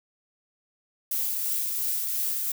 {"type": "noise with tremolo", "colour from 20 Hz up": "violet", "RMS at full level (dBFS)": -27, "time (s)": [1.11, 2.52], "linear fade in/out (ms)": 5, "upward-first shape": "sine", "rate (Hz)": 2.9, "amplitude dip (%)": 25, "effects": []}